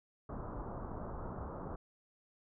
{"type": "low-pass noise", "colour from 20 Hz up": "pink", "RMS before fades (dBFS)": -43, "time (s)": [0.29, 1.76], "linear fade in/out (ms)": 5, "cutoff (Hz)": 1300, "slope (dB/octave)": 48, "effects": []}